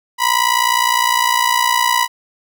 sawtooth ring-modulated tone, 983 Hz, B5, 8 cents flat, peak -6 dBFS, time 0.18-2.08 s, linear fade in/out 50 ms, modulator 29.9 Hz, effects none

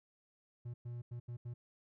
triangle tone bursts at uneven times, 120 Hz, B2, 49 cents flat, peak -39 dBFS, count 5, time 0.65-0.74 / 0.85-1.02 / 1.11-1.2 / 1.28-1.37 / 1.45-1.54 s, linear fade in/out 10 ms, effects none

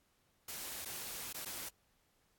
white noise with dropouts, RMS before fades -44 dBFS, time 0.48-1.69 s, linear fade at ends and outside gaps 5 ms, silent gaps 0.85-0.856 / 1.328-1.343 / 1.45-1.457 s, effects pink hiss -75 dBFS RMS until 2.38 s + AAC 64 kbps

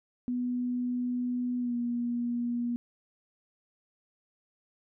sine tone with pitch glide, 246.7 to 239.5 Hz, B3 to A#3, -2 to +47 cents, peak -28 dBFS, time 0.28-2.76 s, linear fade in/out 0 ms, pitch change -51 cents, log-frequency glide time 1.59-1.75 s, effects none

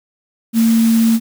sine tone in noise, 227.3 Hz, A#3, 43 cents flat, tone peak -9 dBFS, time 0.53-1.2 s, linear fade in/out 50 ms, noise white, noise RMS -27 dBFS, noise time 0.53-1.2 s, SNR +15 dB, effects none

